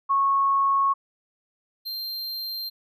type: tone pair in turn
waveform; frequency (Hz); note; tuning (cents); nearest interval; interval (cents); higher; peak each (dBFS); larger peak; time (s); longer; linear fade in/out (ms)
sine / square; 1100 / 4167; C#6 / C8; -14 / -8; octave + major seventh; 2306; second; -18 / -30; first; 0.09-0.94 / 1.85-2.7; neither; 20
effects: none